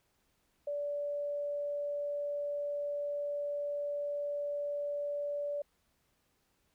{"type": "tone", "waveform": "sine", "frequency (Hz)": 579, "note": "D5", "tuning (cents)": -25, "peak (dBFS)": -33, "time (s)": [0.67, 5.62], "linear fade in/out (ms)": 5, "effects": ["pink hiss -75 dBFS RMS until 6.74 s"]}